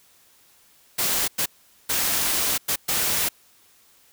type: noise bursts at uneven times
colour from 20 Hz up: white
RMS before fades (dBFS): -23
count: 5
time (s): 0.98-1.28 / 1.38-1.46 / 1.89-2.58 / 2.68-2.76 / 2.88-3.29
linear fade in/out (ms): 10
effects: white hiss -57 dBFS RMS until 4.12 s